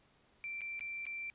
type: tone with dropouts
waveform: sine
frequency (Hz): 2349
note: D7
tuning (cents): 0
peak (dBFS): -39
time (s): 0.44-1.3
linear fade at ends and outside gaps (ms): 0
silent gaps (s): 0.608-0.616 / 0.794-0.808 / 1.054-1.066
effects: pink hiss -69 dBFS RMS until 1.34 s + resampled to 8000 Hz